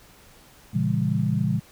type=chord; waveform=sine; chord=A# diminished seventh; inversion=none; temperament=just; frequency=116.54 / 139.85 / 167.82 / 201.4 Hz; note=A#2 / C#3 / E3 / G3; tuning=0 / +16 / +31 / +47 cents; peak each=-26 dBFS; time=0.73-1.6 s; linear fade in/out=20 ms; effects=pink hiss -52 dBFS RMS until 1.71 s

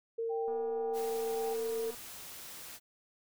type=tone with pitch glide; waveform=sine; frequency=457.3 to 451.8 Hz; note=A#4 to A4; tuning=-33 to +46 cents; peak=-32 dBFS; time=0.18-1.91 s; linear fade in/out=10 ms; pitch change=-21 cents; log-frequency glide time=0.4-1.42 s
type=tone with tremolo; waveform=sine; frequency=784 Hz; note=G5; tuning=in tune; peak=-38 dBFS; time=0.29-1.55 s; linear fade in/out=20 ms; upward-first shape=triangle; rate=1.9 Hz; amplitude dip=50%
type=click train; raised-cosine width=1 ms; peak=-39 dBFS; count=353; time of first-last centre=0.48-1.947 s; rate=240 Hz
type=noise; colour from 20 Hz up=white; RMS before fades=-47 dBFS; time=0.93-2.8 s; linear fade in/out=50 ms
effects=none

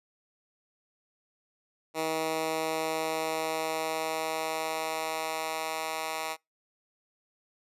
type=tone with high-pass filter sweep; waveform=10% pulse; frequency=159.4 Hz; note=D#3; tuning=42 cents sharp; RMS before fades=-32 dBFS; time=1.94-6.37 s; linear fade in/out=50 ms; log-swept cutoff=370 to 920 Hz; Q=0.9; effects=noise-tail reverb RT60 0.2 s tail -26 dB re dry + resampled to 32000 Hz

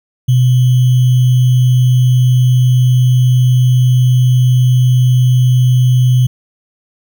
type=tone with sample-and-hold; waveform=sine; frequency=125.9 Hz; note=B2; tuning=34 cents sharp; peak=-6 dBFS; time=0.28-6.27 s; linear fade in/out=10 ms; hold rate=3150 Hz; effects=none

